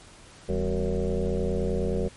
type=tone with frequency modulation; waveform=sine; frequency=196 Hz; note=G3; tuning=in tune; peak=-23 dBFS; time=0.48-2.09 s; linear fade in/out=20 ms; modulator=89.7 Hz; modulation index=3.9; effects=pink hiss -50 dBFS RMS until 2.16 s + MP3 48 kbps